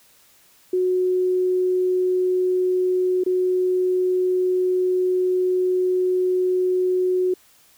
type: tone with dropouts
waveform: sine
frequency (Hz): 366.8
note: F#4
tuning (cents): -15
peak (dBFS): -17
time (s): 0.73-7.34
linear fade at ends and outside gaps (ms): 5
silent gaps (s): 3.238-3.262
effects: white hiss -55 dBFS RMS until 7.77 s